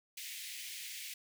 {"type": "high-pass noise", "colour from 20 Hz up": "pink", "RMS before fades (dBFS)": -45, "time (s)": [0.17, 1.14], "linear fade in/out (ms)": 5, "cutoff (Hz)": 2000, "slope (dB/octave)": 48, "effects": []}